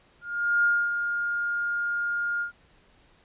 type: tone with ADSR envelope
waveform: sine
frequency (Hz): 1415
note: F6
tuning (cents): +22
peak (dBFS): -18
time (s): 0.21-2.52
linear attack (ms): 430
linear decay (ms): 260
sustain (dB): -7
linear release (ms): 110
effects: pink hiss -60 dBFS RMS until 3.24 s + resampled to 8000 Hz